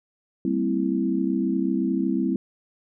sine chord, C dominant seventh, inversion second, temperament equal with one note detuned, 196 / 227.5 / 261.6 / 329.6 Hz, G3 / Bb3 / C4 / E4, 0 / -42 / 0 / 0 cents, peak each -26 / -30 / -25 / -26 dBFS, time 0.45-2.36 s, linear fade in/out 2 ms, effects none

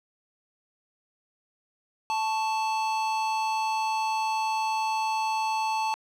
square tone pair together, 880 / 1108.7 Hz, A5 / C#6, 0 / 0 cents, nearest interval major third, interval 400 cents, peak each -26 / -37 dBFS, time 2.1-5.94 s, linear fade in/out 0 ms, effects low-pass 6000 Hz 12 dB/octave + 9-bit

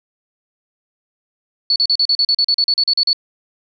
sine tone bursts, 4435 Hz, C#8, in tune, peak -11 dBFS, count 15, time 1.7-3.131 s, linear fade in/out 2 ms, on 59 ms, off 39 ms, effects none

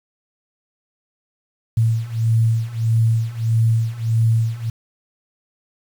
sine beating tone pair, 112.4 / 114 Hz, A2 / A#2, +37 / -38 cents, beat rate 1.6 Hz, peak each -19 / -17 dBFS, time 1.77-4.7 s, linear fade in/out 5 ms, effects 7-bit

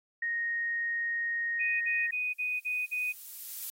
sine tone, 1864.7 Hz, A#6, in tune, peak -29 dBFS, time 0.22-2.11 s, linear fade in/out 5 ms
sine tone bursts, 2489 Hz, D#7, in tune, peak -29 dBFS, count 6, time 1.59-3.13 s, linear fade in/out 20 ms, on 220 ms, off 44 ms
violet noise with exponential growth, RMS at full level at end -35 dBFS, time 1.67-3.7 s, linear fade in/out 1 ms, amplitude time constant 440 ms
effects AAC 48 kbps

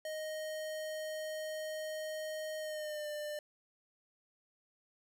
square tone with pitch glide, 622.3 to 597.3 Hz, D#5 to D5, 0 to +29 cents, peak -39 dBFS, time 0.05-3.39 s, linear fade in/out 2 ms, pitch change -71 cents, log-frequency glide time 2.59-3.08 s, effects none

